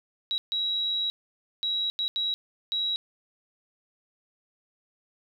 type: tone bursts at uneven times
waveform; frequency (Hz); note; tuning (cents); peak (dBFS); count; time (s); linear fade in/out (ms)
sine; 3871; B7; -35; -25; 6; 0.31-0.38 / 0.52-1.1 / 1.63-1.9 / 1.99-2.08 / 2.16-2.34 / 2.72-2.96; 0
effects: 10-bit